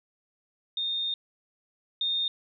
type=tone pair in turn; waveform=sine; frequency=3660 / 3660 Hz; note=A#7 / A#7; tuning=-32 / -32 cents; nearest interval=unison; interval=0 cents; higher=neither; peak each=-27 / -25 dBFS; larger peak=second; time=0.77-1.14 / 2.01-2.28 s; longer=first; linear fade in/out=2 ms; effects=none